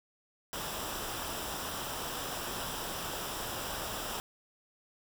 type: noise with comb filter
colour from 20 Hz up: pink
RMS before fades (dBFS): -38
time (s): 0.53-4.2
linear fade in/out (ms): 0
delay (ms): 0.46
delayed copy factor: -0.55
effects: none